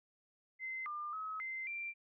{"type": "tone with pitch steps", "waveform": "sine", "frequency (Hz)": [2065, 1199, 1280, 2075, 2361], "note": ["C7", "D6", "D#6", "C7", "D7"], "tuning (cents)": [-23, 36, 49, -15, 9], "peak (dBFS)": -39, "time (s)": [0.59, 1.94], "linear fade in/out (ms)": 50, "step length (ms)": 270, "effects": []}